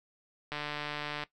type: click train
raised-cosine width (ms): 0.3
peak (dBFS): -20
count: 107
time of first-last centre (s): 0.52-1.236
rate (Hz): 148
effects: noise-tail reverb RT60 0.1 s tail -17 dB re dry